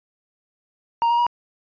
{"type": "tone with pitch steps", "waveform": "triangle", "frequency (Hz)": [932.3, 945.3, 958.5], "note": ["A#5", "A#5", "A#5"], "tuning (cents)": [0, 24, 48], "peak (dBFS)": -14, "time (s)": [1.02, 1.266], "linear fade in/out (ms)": 0, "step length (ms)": 82, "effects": ["resampled to 11025 Hz"]}